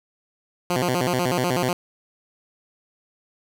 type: tone with vibrato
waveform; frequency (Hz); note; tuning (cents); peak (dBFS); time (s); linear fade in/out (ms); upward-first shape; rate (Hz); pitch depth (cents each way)
10% pulse; 149.8; D3; +35; -12; 0.7-1.73; 2; square; 8.1; 290
effects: none